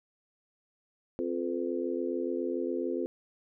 harmonic tone with a mistuned harmonic, 87.1 Hz, F2, 4 cents flat, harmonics 3 / 4 / 5 / 6, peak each -35 / -33 / -36 / -37 dBFS, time 1.19-3.06 s, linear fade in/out 0 ms, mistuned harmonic 6, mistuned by -57 cents, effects none

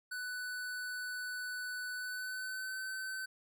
square tone with pitch glide, 1492 to 1529.5 Hz, F#6 to G6, +14 to -43 cents, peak -39 dBFS, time 0.11-3.26 s, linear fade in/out 10 ms, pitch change +43 cents, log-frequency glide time 1.95-2.81 s, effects none

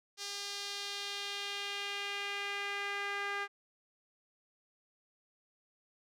sawtooth tone with band-pass filter sweep, 402.8 Hz, G4, 47 cents sharp, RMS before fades -39 dBFS, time 0.17-3.48 s, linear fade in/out 50 ms, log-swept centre 5100 to 1700 Hz, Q 1.8, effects none

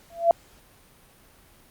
sine tone with exponential growth, 677 Hz, E5, 46 cents sharp, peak -10 dBFS, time 0.1-0.31 s, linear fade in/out 1 ms, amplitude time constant 44 ms, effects pink hiss -55 dBFS RMS until 1.7 s + Opus 48 kbps

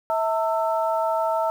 sine tone cluster, 650 / 903 / 1322 Hz, E5 / A5 / E6, -24 / +45 / +5 cents, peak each -23 / -24 / -29 dBFS, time 0.1-1.5 s, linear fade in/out 0 ms, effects 8-bit

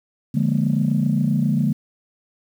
sine chord, Bb dominant seventh, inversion first, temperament equal with one note detuned, 146.83 / 174.61 / 207.7 / 235.2 Hz, D3 / F3 / Ab3 / Bb3, 0 / 0 / 0 / +16 cents, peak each -20 / -24 / -21 / -22 dBFS, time 0.34-1.73 s, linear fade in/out 10 ms, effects tanh soft clip ceiling -8 dBFS + 8-bit

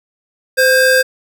square tone pair together, 514.4 / 1607 Hz, C5 / G6, -30 / +43 cents, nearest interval octave + minor sixth, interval 1973 cents, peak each -12 dBFS, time 0.57-1.03 s, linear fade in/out 20 ms, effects none

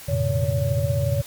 sine tone cluster, 88.5 / 110.5 / 124.9 / 141.9 / 566 Hz, F2 / A2 / B2 / C#3 / C#5, +23 / +8 / +20 / +41 / +36 cents, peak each -26 dBFS, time 0.08-1.22 s, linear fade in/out 10 ms, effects white hiss -41 dBFS RMS until 1.26 s + Opus 48 kbps

